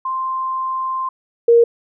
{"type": "tone pair in turn", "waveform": "sine", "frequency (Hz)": [1046.5, 468.3], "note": ["C6", "A#4"], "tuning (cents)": [0, 8], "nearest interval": "octave + major second", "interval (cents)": 1392, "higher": "first", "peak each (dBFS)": [-19, -7], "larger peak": "second", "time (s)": [[0.05, 1.09], [1.48, 1.64]], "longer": "first", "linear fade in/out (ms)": 5, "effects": []}